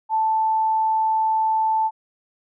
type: tone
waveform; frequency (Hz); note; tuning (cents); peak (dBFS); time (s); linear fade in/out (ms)
sine; 880; A5; 0; -17; 0.09-1.91; 50
effects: none